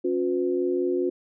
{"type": "tone cluster", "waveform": "sine", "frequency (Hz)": [275.3, 360.1, 503], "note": ["C#4", "F#4", "B4"], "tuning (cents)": [-12, -47, 32], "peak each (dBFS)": [-29, -23, -32], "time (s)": [0.04, 1.1], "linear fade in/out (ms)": 10, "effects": []}